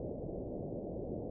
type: low-pass noise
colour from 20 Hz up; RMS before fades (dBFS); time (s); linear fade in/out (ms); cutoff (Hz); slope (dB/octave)
white; -41; 0-1.3; 2; 610; 48
effects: none